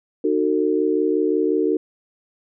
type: tone cluster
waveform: sine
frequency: 305.1 / 370.7 / 450.5 Hz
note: D#4 / F#4 / A4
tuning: -34 / +3 / +41 cents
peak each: -21 dBFS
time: 0.24-1.77 s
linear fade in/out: 5 ms
effects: none